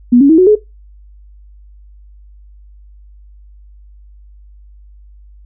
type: tone with pitch steps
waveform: sine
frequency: 243.3 / 279.5 / 321 / 368.8 / 423.6 Hz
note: B3 / C#4 / E4 / F#4 / G#4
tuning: -26 / +14 / -46 / -6 / +34 cents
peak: -3 dBFS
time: 0.12-0.555 s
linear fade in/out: 10 ms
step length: 87 ms
effects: noise-tail reverb RT60 0.2 s tail -18 dB re dry + added 50 Hz sine -37 dBFS peak until 5.45 s